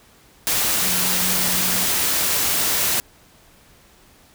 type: tone in noise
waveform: sine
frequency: 183.7 Hz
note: F#3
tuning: 12 cents flat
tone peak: -30 dBFS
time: 0.82-1.86 s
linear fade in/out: 0 ms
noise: white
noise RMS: -20 dBFS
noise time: 0.47-3 s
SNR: -13 dB
effects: pink hiss -52 dBFS RMS until 4.34 s